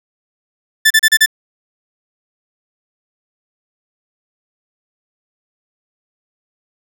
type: tone bursts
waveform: sawtooth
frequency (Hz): 1760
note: A6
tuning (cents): 0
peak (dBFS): -3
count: 5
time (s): 0.85-1.261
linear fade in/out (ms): 10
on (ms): 55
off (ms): 34
effects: none